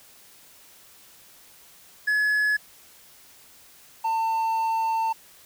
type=tone pair in turn; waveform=triangle; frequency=1699 / 898 Hz; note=G#6 / A5; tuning=+39 / +35 cents; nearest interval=major seventh; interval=1104 cents; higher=first; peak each=-18 / -20 dBFS; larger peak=first; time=2.07-2.57 / 4.04-5.13 s; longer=second; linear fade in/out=10 ms; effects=white hiss -52 dBFS RMS until 5.45 s